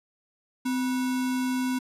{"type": "tone with sample-and-hold", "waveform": "sine", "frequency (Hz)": 256.2, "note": "C4", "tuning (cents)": -36, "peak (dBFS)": -24, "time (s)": [0.65, 1.79], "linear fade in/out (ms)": 10, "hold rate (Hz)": 1225, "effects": ["resampled to 32000 Hz"]}